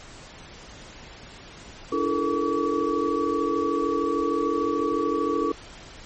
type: tone cluster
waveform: sine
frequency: 290.1 / 336.3 / 429.2 / 462.6 / 1140 Hz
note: D4 / E4 / A4 / A#4 / C#6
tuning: -21 / +35 / -43 / -13 / +48 cents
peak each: -28 dBFS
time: 1.92-5.52 s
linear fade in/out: 5 ms
effects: pink hiss -44 dBFS RMS until 6.05 s + MP3 32 kbps